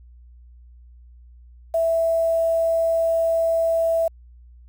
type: tone with quantisation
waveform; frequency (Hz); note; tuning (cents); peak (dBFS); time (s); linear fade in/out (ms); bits
sine; 659.3; E5; 0; -17; 1.74-4.08; 5; 7
effects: added 60 Hz sine -44 dBFS peak until 4.68 s